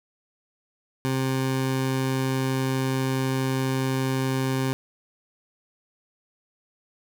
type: tone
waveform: 20% pulse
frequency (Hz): 132.1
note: C3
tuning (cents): +17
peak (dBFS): -18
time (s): 1.05-4.73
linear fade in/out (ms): 0
effects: none